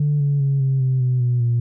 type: tone with pitch steps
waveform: sine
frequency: 146.83 / 142.49 / 138.27 / 134.18 / 130.21 / 126.35 / 122.62 / 118.99 Hz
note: D3 / C#3 / C#3 / C3 / C3 / B2 / B2 / A#2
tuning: 0 / +48 / -4 / +44 / -8 / +40 / -12 / +36 cents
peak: -14 dBFS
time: 0-1.6 s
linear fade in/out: 5 ms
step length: 200 ms
effects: tanh soft clip ceiling -12 dBFS